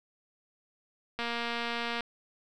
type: click train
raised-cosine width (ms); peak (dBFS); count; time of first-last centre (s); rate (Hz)
0.3; -18; 193; 1.19-2.007; 235
effects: none